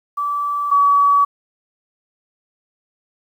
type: tone pair in turn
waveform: sine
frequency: 1158 / 1138.1 Hz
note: D6 / C#6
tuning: -25 / +45 cents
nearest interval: unison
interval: 30 cents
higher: first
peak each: -18 / -10 dBFS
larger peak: second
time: 0.17-0.71 / 0.71-1.25 s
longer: neither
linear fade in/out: 10 ms
effects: 8-bit